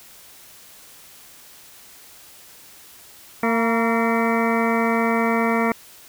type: harmonic tone with a mistuned harmonic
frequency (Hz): 228.7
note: A#3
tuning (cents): -33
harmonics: 1 / 2 / 3 / 4 / 5 / 6 / 8 / 9 / 10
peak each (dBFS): -21 / -24 / -26 / -27 / -28 / -29 / -30 / -31 / -31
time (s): 3.43-5.72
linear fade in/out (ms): 2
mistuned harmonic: 4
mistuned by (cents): +50
effects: white hiss -46 dBFS RMS until 6.08 s